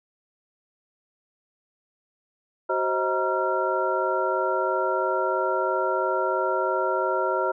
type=tone cluster; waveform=sine; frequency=377.1 / 529 / 632 / 943 / 1373 Hz; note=F#4 / C5 / D#5 / A#5 / F6; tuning=+33 / +19 / +27 / +20 / -30 cents; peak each=-28 dBFS; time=2.69-7.52 s; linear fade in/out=10 ms; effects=none